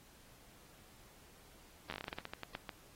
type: slowing click train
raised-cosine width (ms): 0.3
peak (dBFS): -25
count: 16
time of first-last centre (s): 1.9-2.692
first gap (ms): 11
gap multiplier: 1.2
effects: pink hiss -62 dBFS RMS until 2.95 s + AAC 48 kbps